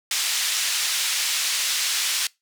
pink band-pass noise, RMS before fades -24 dBFS, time 0.11-2.27 s, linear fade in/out 2 ms, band 2800 to 9100 Hz, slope 12 dB/octave, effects noise-tail reverb RT60 0.2 s tail -23 dB re dry

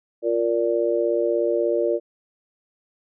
harmonic tone, 116.54 Hz, A#2, in tune, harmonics 3 / 4 / 5, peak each -23 / -23 / -23 dBFS, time 0.22-2 s, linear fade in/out 50 ms, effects none

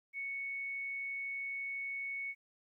sine tone, 2217 Hz, C#7, in tune, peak -37 dBFS, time 0.13-2.35 s, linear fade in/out 50 ms, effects 13-bit

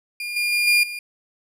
35% pulse tone with level steps, 2415 Hz, D7, 48 cents sharp, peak -25 / -18 / -16 / -12 / -27 dBFS, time 0.2-0.99 s, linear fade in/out 2 ms, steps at 0.36 / 0.52 / 0.67 / 0.83 s, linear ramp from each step 5 ms, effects resampled to 32000 Hz

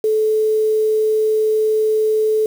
sine tone with quantisation, 433.6 Hz, A4, 25 cents flat, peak -13 dBFS, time 0.04-2.46 s, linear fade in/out 2 ms, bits 6, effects none

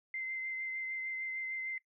sine tone with vibrato, 2074 Hz, C7, 16 cents flat, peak -36 dBFS, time 0.14-1.78 s, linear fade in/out 2 ms, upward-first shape sine, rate 6.6 Hz, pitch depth 14 cents each way, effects noise-tail reverb RT60 0.1 s tail -21 dB re dry

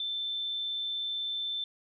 sine tone, 3542 Hz, A7, 11 cents sharp, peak -31 dBFS, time 0-1.64 s, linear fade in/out 2 ms, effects none

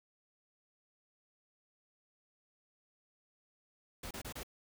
pink noise bursts, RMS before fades -44 dBFS, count 4, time 4.03-4.433 s, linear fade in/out 5 ms, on 79 ms, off 29 ms, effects none

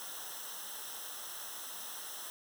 white noise with comb filter, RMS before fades -44 dBFS, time 0-2.3 s, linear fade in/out 0 ms, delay 0.43 ms, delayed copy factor -0.8, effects none

